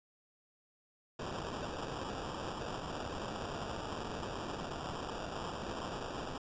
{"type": "noise with sample-and-hold", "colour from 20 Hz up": "violet", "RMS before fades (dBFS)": -41, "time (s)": [1.19, 6.38], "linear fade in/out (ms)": 5, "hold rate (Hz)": 2100, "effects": ["resampled to 16000 Hz"]}